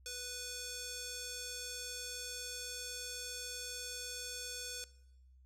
square tone with band-pass filter, 493.9 Hz, B4, in tune, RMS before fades -44 dBFS, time 0.06-4.84 s, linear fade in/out 0 ms, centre 6500 Hz, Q 1.4, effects noise-tail reverb RT60 0.9 s tail -20 dB re dry + added 64 Hz sine -59 dBFS peak until 5.45 s

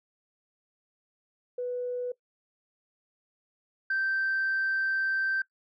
sine tone pair in turn, 493.5 / 1560.4 Hz, B4 / G6, -1 / -8 cents, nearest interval octave + minor sixth, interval 1993 cents, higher second, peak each -29 / -24 dBFS, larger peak second, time 1.58-2.12 / 3.9-5.42 s, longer second, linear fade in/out 5 ms, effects noise-tail reverb RT60 0.1 s tail -20 dB re dry + tanh soft clip ceiling -22 dBFS

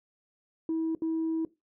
sine tone bursts at uneven times, 323.6 Hz, E4, 32 cents flat, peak -25 dBFS, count 2, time 0.69-0.95 / 1.02-1.45 s, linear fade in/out 2 ms, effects noise-tail reverb RT60 0.2 s tail -18 dB re dry + tanh soft clip ceiling -24 dBFS

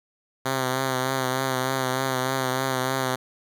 5% pulse tone with vibrato, 130.81 Hz, C3, in tune, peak -12 dBFS, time 0.45-3.16 s, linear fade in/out 10 ms, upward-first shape triangle, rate 3.3 Hz, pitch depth 41 cents each way, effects none

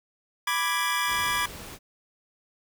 25% pulse chord, G# diminished, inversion first, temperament equal, 987.8 / 1174.7 / 1661.2 Hz, B5 / D6 / G#6, 0 / 0 / 0 cents, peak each -25 dBFS, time 0.47-1.46 s, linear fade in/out 5 ms
pink noise, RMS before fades -41 dBFS, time 1.06-1.79 s, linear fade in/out 50 ms
effects none

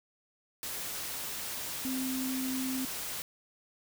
sine tone in noise, 260.6 Hz, C4, 7 cents flat, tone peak -32 dBFS, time 1.85-2.85 s, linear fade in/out 0 ms, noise white, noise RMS -38 dBFS, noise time 0.63-3.22 s, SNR +3 dB, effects none

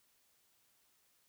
silence, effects white hiss -73 dBFS RMS until 1.28 s

